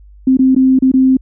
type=tone with dropouts; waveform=sine; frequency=261.6 Hz; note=C4; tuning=in tune; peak=-6 dBFS; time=0.27-1.17 s; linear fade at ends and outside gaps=5 ms; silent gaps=0.371-0.391 / 0.549-0.562 / 0.79-0.822 / 0.917-0.938 s; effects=added 50 Hz sine -37 dBFS peak until 1.21 s